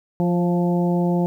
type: harmonic tone with a mistuned harmonic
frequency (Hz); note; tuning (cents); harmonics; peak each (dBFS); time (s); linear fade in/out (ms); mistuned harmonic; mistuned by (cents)
174.61; F3; 0; 1 / 2 / 3 / 4 / 5; -18 / -24 / -28 / -30 / -32; 0.2-1.26; 0; 3; +23
effects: 9-bit